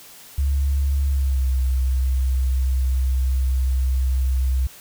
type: tone with pitch glide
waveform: sine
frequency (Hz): 69.5 to 64.85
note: C#2 to C2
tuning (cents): +5 to -15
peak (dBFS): -16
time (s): 0.38-4.67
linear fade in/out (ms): 5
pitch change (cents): -120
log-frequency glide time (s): 1.08-1.48
effects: tanh soft clip ceiling -12 dBFS + white hiss -44 dBFS RMS until 4.8 s